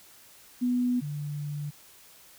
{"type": "tone pair in turn", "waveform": "sine", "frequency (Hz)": [246.9, 146.81], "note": ["B3", "D3"], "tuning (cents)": [0, 0], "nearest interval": "major sixth", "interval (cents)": 900, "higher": "first", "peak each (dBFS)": [-23, -31], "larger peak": "first", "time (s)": [[0.61, 1.01], [1.01, 1.71]], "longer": "second", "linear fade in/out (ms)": 20, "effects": ["white hiss -54 dBFS RMS until 2.38 s"]}